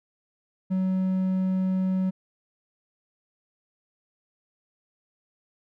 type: tone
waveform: triangle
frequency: 187.4 Hz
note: F#3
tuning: 22 cents sharp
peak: -20 dBFS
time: 0.7-2.11 s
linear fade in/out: 20 ms
effects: none